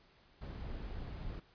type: noise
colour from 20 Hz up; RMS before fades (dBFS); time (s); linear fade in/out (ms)
brown; -43; 0.41-1.4; 10
effects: pink hiss -66 dBFS RMS until 1.54 s + resampled to 11025 Hz